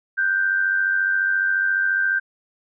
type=tone pair together; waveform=sine; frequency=1473.6 / 1568 Hz; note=F#6 / G6; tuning=-7 / 0 cents; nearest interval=minor second; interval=107 cents; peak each=-26 / -18 dBFS; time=0.17-2.2 s; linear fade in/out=20 ms; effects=none